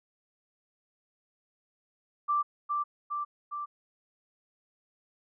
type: tone with echo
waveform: sine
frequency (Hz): 1174.7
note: D6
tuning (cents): 0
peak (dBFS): -24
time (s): 2.28-2.43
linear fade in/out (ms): 20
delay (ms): 410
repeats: 3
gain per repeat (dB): -3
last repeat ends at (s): 3.66
effects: none